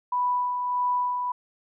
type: tone with tremolo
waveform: sine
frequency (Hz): 987.8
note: B5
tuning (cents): 0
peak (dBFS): -21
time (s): 0.12-1.32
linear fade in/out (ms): 5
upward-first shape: sine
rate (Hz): 1.6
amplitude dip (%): 40
effects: none